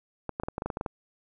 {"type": "clicks", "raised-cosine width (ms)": 1, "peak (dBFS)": -17, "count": 11, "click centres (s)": [0.293, 0.399, 0.435, 0.485, 0.581, 0.621, 0.66, 0.702, 0.771, 0.811, 0.862], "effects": []}